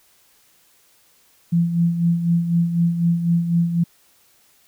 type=tone with tremolo; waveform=sine; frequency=170 Hz; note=F3; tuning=46 cents flat; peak=-13 dBFS; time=1.52-3.84 s; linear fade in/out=10 ms; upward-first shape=sine; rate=4 Hz; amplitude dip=60%; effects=white hiss -57 dBFS RMS until 4.67 s